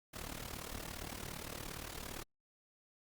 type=noise with amplitude modulation; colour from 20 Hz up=pink; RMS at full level=-42 dBFS; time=0.13-2.24 s; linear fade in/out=20 ms; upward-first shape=sine; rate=37.4 Hz; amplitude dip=80%; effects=Opus 48 kbps